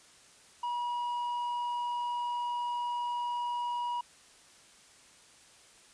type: tone with tanh clipping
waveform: sine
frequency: 964 Hz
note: B5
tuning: 42 cents flat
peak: -32 dBFS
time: 0.63-4.01 s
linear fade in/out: 5 ms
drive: 5 dB
effects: white hiss -58 dBFS RMS until 5.93 s + resampled to 22050 Hz